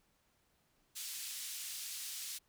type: band-pass noise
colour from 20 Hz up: white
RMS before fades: -44 dBFS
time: 0.95-2.39 s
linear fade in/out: 20 ms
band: 2900 to 11000 Hz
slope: 12 dB/octave
effects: pink hiss -75 dBFS RMS until 2.48 s